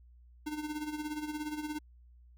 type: tone with tremolo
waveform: square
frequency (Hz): 302.2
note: D4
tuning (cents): +50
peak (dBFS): -34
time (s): 0.46-1.79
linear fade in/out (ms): 10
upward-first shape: sine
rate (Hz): 17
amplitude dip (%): 65
effects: added 60 Hz sine -55 dBFS peak until 2.37 s